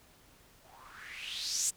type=noise with low-pass filter sweep; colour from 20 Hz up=violet; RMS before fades=-38 dBFS; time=0.64-1.71 s; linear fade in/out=20 ms; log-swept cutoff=670 to 8000 Hz; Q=4.8; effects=pink hiss -61 dBFS RMS until 1.76 s